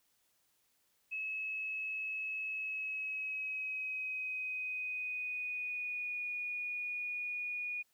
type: tone with pitch glide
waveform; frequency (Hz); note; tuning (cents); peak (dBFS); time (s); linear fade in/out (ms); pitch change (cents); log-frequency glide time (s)
sine; 2582 to 2454; E7 to D#7; -37 to -25; -36; 1.11-7.83; 20; -88; 2.49-6.25
effects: white hiss -75 dBFS RMS until 7.93 s